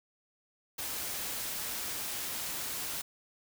white noise, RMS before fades -37 dBFS, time 0.78-3.02 s, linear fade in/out 10 ms, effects none

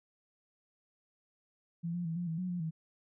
sine tone with pitch steps, 168.7 / 175.3 / 163.6 / 175.6 / 162.4 / 182.6 / 176.7 / 160.5 Hz, E3 / F3 / E3 / F3 / E3 / F#3 / F3 / E3, +40 / +7 / -13 / +10 / -26 / -23 / +21 / -46 cents, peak -33 dBFS, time 1.83-2.71 s, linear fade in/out 20 ms, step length 110 ms, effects none

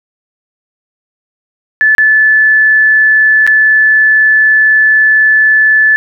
sine tone with dropouts, 1738 Hz, A6, 22 cents flat, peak -4 dBFS, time 1.81-5.96 s, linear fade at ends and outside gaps 0 ms, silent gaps 1.95-1.982 / 3.466-3.475 s, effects none

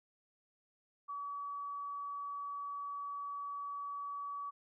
sine tone with vibrato, 1140 Hz, C#6, 48 cents sharp, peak -39 dBFS, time 1.08-4.51 s, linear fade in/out 20 ms, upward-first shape sine, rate 20 Hz, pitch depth 8 cents each way, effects none

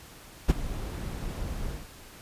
brown noise with ADSR envelope, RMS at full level -18 dBFS, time 0.48-1.88 s, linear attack 20 ms, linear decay 21 ms, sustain -16 dB, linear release 160 ms, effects pink hiss -49 dBFS RMS until 2.21 s + resampled to 32000 Hz

